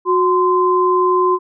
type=tone pair together; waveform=sine; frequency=365.7 / 1034.4 Hz; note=F#4 / C6; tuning=-20 / -20 cents; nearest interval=octave + tritone; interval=1800 cents; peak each=-14 dBFS; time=0.05-1.39 s; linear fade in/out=50 ms; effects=none